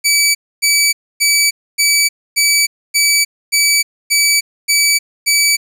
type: tone bursts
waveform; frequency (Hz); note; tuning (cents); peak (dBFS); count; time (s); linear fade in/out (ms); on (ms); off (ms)
15% pulse; 2295; D7; -40; -3; 10; 0.04-5.57; 20; 310; 270
effects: none